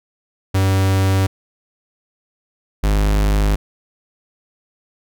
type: tone pair in turn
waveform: 45% pulse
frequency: 96 / 51.05 Hz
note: G2 / G#1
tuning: -36 / -29 cents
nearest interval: major seventh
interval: 1093 cents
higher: first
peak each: -13 dBFS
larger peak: neither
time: 0.54-1.27 / 2.83-3.56 s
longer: neither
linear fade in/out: 10 ms
effects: none